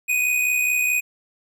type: tone with amplitude modulation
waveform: square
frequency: 2489 Hz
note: D#7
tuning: in tune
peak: -17 dBFS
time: 0.08-1.01 s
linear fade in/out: 20 ms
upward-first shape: sine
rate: 64.7 Hz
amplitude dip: 45%
effects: none